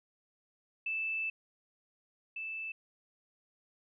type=tone pair in turn; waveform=sine; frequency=2637 / 2637 Hz; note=E7 / E7; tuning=0 / 0 cents; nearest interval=unison; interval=0 cents; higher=neither; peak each=-32 / -37 dBFS; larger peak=first; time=0.86-1.3 / 2.36-2.72 s; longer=first; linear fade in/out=5 ms; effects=none